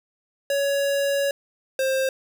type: tone pair in turn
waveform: square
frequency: 560 / 529.6 Hz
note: C#5 / C5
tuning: +18 / +21 cents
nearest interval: minor second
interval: 97 cents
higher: first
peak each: -21 dBFS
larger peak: neither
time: 0.5-1.31 / 1.79-2.09 s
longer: first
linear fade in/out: 2 ms
effects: none